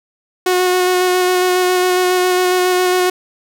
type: tone with vibrato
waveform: sawtooth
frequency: 364.4 Hz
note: F#4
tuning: 26 cents flat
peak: -8 dBFS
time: 0.46-3.1 s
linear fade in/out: 5 ms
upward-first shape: square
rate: 7.3 Hz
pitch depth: 11 cents each way
effects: none